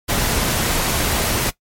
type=noise; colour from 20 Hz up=pink; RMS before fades=-19 dBFS; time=0.08-1.51 s; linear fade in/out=20 ms; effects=noise-tail reverb RT60 0.1 s tail -18 dB re dry + MP3 64 kbps